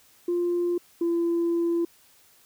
sine tone pair in turn, 349.3 / 339.4 Hz, F4 / F4, 0 / -49 cents, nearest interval unison, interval 49 cents, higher first, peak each -21 / -20 dBFS, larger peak second, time 0.28-0.78 / 1.01-1.85 s, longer second, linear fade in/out 5 ms, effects tanh soft clip ceiling -19 dBFS + white hiss -58 dBFS RMS until 2.45 s

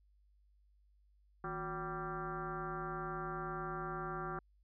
sine tone with frequency modulation, 767 Hz, G5, 38 cents flat, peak -38 dBFS, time 1.44-4.39 s, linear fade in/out 2 ms, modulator 202 Hz, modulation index 3.5, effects added 50 Hz sine -66 dBFS peak until 4.63 s

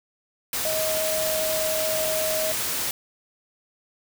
sine tone in noise, 630 Hz, D#5, 21 cents sharp, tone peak -25 dBFS, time 0.65-2.52 s, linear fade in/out 2 ms, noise white, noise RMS -27 dBFS, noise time 0.53-2.91 s, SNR -1 dB, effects none

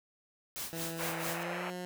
white noise with tremolo, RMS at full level -38 dBFS, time 0.56-1.43 s, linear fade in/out 0 ms, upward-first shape sine, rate 4.5 Hz, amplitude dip 80%
15% pulse tone with pitch glide, 165 to 179.93 Hz, E3 to F#3, +2 to -48 cents, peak -32 dBFS, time 0.73-1.85 s, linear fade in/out 0 ms, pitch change +150 cents, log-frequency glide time 1.26-1.66 s
pink band-pass noise, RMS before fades -40 dBFS, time 0.99-1.7 s, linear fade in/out 0 ms, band 490 to 2800 Hz, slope 48 dB/octave
effects none

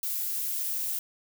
violet noise, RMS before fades -31 dBFS, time 0.03-0.99 s, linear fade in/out 2 ms, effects none

